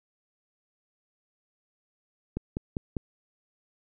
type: click train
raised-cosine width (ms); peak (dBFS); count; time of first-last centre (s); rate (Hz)
3; -17; 4; 2.37-2.968; 5.02
effects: none